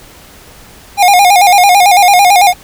square tone with vibrato, 763 Hz, G5, 47 cents flat, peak -4 dBFS, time 0.97-2.54 s, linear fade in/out 50 ms, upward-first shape square, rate 9 Hz, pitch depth 100 cents each way, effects pink hiss -37 dBFS RMS until 2.63 s

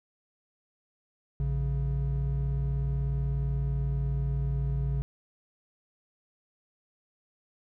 triangle tone pair together, 58.27 / 138.59 Hz, A#1 / C#3, 0 / 0 cents, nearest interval octave + minor third, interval 1500 cents, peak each -27 dBFS, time 1.4-5.02 s, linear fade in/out 0 ms, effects none

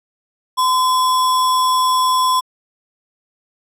sine tone with sample-and-hold, 1023 Hz, C6, 39 cents flat, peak -12 dBFS, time 0.57-2.41 s, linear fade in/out 20 ms, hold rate 4410 Hz, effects low-pass 12000 Hz 12 dB/octave

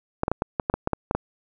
clicks, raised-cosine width 1 ms, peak -8 dBFS, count 11, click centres 0.234 / 0.281 / 0.316 / 0.421 / 0.598 / 0.699 / 0.74 / 0.874 / 0.933 / 1.111 / 1.15 s, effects none

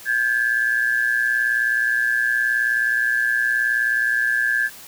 sine tone pair together, 1590.9 / 1710 Hz, G6 / A6, +25 / -50 cents, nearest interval minor second, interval 125 cents, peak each -20 dBFS, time 0.05-4.7 s, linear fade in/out 50 ms, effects white hiss -41 dBFS RMS until 4.87 s

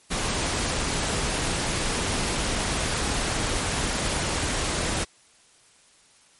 pink noise, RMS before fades -26 dBFS, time 0.1-5.05 s, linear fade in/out 20 ms, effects white hiss -57 dBFS RMS until 6.39 s + MP3 48 kbps

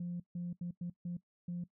sine tone bursts at uneven times, 174.9 Hz, F3, 3 cents sharp, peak -35 dBFS, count 6, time 0-0.2 / 0.35-0.53 / 0.61-0.71 / 0.81-0.9 / 1.05-1.17 / 1.48-1.64 s, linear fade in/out 5 ms, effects noise-tail reverb RT60 0.1 s tail -18 dB re dry + tanh soft clip ceiling -33 dBFS

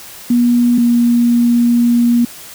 sine tone pair in turn, 240.9 / 238.1 Hz, B3 / A#3, -43 / +37 cents, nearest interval unison, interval 20 cents, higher first, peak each -8 dBFS, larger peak neither, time 0.3-0.78 / 0.78-2.25 s, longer second, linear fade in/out 5 ms, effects white hiss -34 dBFS RMS until 2.54 s

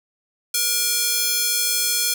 square tone with high-pass filter, 476.5 Hz, A#4, 38 cents sharp, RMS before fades -21 dBFS, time 0.54-2.14 s, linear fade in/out 5 ms, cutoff 4700 Hz, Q 0.7, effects none

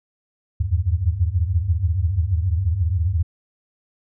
sine tone cluster, 77.3 / 83.5 / 91.6 / 98 Hz, D#2 / E2 / F#2 / G2, -11 / +23 / -17 / 0 cents, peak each -23 / -22 / -27 / -22 dBFS, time 0.6-3.23 s, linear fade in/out 10 ms, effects none

